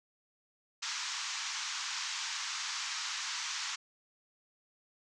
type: band-pass noise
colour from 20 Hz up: white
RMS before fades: -38 dBFS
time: 0.82-3.76 s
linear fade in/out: 10 ms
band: 910 to 6800 Hz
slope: 48 dB/octave
effects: none